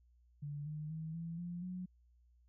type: tone with pitch steps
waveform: sine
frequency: 145.4 / 152.1 / 159.11 / 166.44 / 174.11 / 182.14 Hz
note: D3 / D#3 / D#3 / E3 / F3 / F#3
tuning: -17 / -39 / +39 / +17 / -5 / -27 cents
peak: -40 dBFS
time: 0.42-1.86 s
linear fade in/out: 10 ms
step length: 240 ms
effects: added 60 Hz sine -65 dBFS peak until 2.48 s

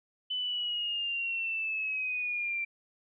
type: linear sweep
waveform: sine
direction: down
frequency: 3018 to 2349 Hz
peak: -30 dBFS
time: 0.3-2.65 s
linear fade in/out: 10 ms
effects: none

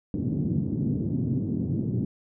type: band-pass noise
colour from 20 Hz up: pink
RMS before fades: -27 dBFS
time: 0.14-2.05 s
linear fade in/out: 2 ms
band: 110 to 290 Hz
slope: 24 dB/octave
effects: none

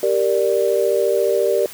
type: chord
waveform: sine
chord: G minor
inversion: none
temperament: equal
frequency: 392 / 466.2 / 587.3 Hz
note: G4 / Bb4 / D5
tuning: 0 / 0 / 0 cents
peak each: -19 dBFS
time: 0.03-1.66 s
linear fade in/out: 2 ms
effects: white hiss -37 dBFS RMS until 1.73 s

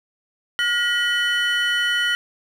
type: tone cluster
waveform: triangle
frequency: 1431 / 1914 / 3002 Hz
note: F6 / A#6 / F#7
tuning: +42 / +45 / +24 cents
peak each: -21 dBFS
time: 0.59-2.15 s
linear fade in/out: 0 ms
effects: none

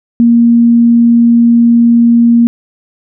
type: tone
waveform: sine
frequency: 234.7 Hz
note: A#3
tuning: 12 cents sharp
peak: -3 dBFS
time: 0.2-2.47 s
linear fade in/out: 0 ms
effects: none

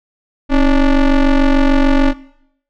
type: ring-modulated tone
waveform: square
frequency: 146.4 Hz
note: D3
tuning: 5 cents flat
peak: -6 dBFS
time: 0.49-2.14 s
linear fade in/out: 50 ms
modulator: 123 Hz
effects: noise-tail reverb RT60 0.7 s tail -19 dB re dry + low-pass 3000 Hz 12 dB/octave

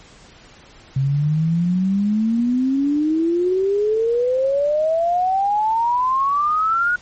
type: exponential sweep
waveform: sine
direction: up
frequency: 132.4 to 1463 Hz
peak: -15 dBFS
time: 0.96-6.96 s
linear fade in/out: 5 ms
effects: pink hiss -46 dBFS RMS until 7.01 s + MP3 32 kbps

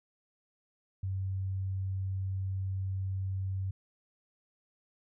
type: tone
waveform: sine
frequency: 95.5 Hz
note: G2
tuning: 45 cents flat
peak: -31 dBFS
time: 1.03-3.71 s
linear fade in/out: 5 ms
effects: none

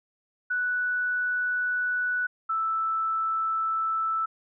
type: tone pair in turn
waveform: sine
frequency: 1480 / 1318.9 Hz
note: F#6 / E6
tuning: 0 / +1 cents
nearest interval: major second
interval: 199 cents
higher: first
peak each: -24 dBFS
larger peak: neither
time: 0.5-2.27 / 2.49-4.26 s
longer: neither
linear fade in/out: 10 ms
effects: none

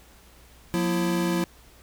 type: tone cluster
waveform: square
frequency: 179.1 / 237.2 / 335.5 Hz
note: F3 / A#3 / E4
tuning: +44 / +30 / +31 cents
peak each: -26 / -34 / -27 dBFS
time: 0.74-1.44 s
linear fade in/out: 0 ms
effects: added 60 Hz sine -54 dBFS peak until 1.82 s + pink hiss -54 dBFS RMS until 1.82 s

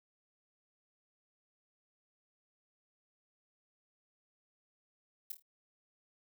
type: noise with echo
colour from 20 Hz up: violet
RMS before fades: -39 dBFS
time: 5.3-5.32 s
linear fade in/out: 5 ms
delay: 26 ms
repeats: 4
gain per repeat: -8 dB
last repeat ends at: 5.424 s
effects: none

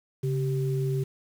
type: tone pair together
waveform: sine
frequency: 137.43 / 388.7 Hz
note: C#3 / G4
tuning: -15 / -15 cents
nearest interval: octave + tritone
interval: 1800 cents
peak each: -25 / -31 dBFS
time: 0.23-1.04 s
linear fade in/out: 10 ms
effects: 8-bit

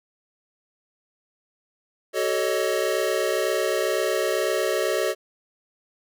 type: chord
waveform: square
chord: D# half-diminished seventh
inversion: first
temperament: equal with one note detuned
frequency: 378 / 440 / 554.4 / 622.3 Hz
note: F#4 / A4 / C#5 / D#5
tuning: +37 / 0 / 0 / 0 cents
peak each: -28 dBFS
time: 2.13-5.15 s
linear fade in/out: 50 ms
effects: none

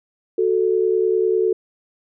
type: tone pair together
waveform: sine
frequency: 370 / 440 Hz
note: F#4 / A4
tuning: 0 / 0 cents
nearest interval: minor third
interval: 300 cents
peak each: -18 / -18 dBFS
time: 0.38-1.53 s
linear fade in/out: 5 ms
effects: none

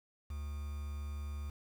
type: tone with quantisation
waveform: triangle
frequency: 72.7 Hz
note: D2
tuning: 17 cents flat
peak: -36 dBFS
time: 0.3-1.5 s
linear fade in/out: 5 ms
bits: 9
effects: none

